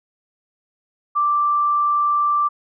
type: tone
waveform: sine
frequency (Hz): 1174.7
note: D6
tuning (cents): 0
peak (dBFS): -15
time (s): 1.15-2.49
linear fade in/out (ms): 20
effects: none